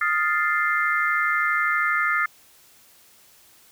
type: chord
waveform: sine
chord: F dominant seventh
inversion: third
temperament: equal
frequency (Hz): 1244.5 / 1396.9 / 1760 / 2093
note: Eb6 / F6 / A6 / C7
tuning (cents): 0 / 0 / 0 / 0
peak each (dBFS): -25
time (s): 0.01-2.26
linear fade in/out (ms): 5
effects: white hiss -54 dBFS RMS until 3.71 s